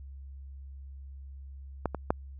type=clicks; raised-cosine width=1 ms; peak=-14 / -19 / -10 dBFS; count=3; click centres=1.857 / 1.947 / 2.105 s; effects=added 68 Hz sine -42 dBFS peak until 2.39 s